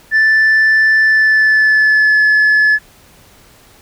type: tone with pitch glide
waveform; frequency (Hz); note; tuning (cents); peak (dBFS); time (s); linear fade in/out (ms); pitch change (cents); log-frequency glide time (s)
sine; 1760 to 1717.8; A6 to A6; 0 to -42; -5; 0.11-2.79; 50; -42; 1.02-2.21
effects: tanh soft clip ceiling -6 dBFS + pink hiss -45 dBFS RMS until 3.81 s